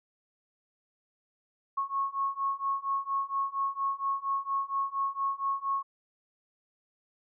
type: beating tone pair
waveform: sine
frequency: 1095 / 1099.3 Hz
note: C#6 / C#6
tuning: -22 / -15 cents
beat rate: 4.3 Hz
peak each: -32 / -31 dBFS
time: 1.77-5.83 s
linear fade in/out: 10 ms
effects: none